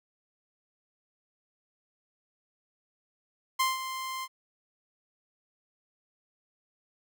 sawtooth tone with ADSR envelope, 1046.5 Hz, C6, in tune, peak -19 dBFS, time 3.59-4.28 s, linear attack 12 ms, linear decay 170 ms, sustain -11 dB, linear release 48 ms, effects none

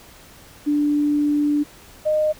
sine tone pair in turn, 293.7 / 613.9 Hz, D4 / D#5, 0 / -23 cents, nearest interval octave + minor second, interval 1277 cents, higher second, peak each -16 dBFS, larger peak neither, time 0.66-1.64 / 2.05-2.33 s, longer first, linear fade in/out 20 ms, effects pink hiss -46 dBFS RMS until 2.39 s

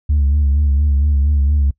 sine tone with vibrato, 71.7 Hz, D2, 41 cents flat, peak -9 dBFS, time 0.09-1.71 s, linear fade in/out 10 ms, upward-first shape sine, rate 4.3 Hz, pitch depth 65 cents each way, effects noise-tail reverb RT60 0.1 s tail -23 dB re dry + tanh soft clip ceiling -9 dBFS

